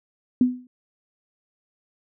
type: tone with exponential decay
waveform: sine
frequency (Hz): 250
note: B3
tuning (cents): +21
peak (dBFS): -11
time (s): 0.41-0.67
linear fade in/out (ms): 2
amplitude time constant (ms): 56
effects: none